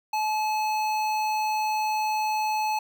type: tone with notch filter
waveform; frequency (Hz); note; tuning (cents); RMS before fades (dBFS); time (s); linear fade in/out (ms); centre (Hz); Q
square; 860; A5; -40; -26; 0.13-2.79; 5; 10000; 0.88
effects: none